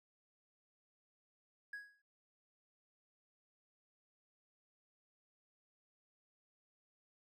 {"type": "tone with exponential decay", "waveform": "triangle", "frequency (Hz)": 1661.2, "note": "G#6", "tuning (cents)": 0, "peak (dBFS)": -38, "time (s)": [1.73, 2.02], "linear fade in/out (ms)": 5, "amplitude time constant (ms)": 61, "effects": ["tanh soft clip ceiling -38 dBFS"]}